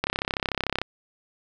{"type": "click train", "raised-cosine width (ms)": 0.3, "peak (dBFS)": -8, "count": 27, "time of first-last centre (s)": [0.04, 0.816], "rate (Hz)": 33.5, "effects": []}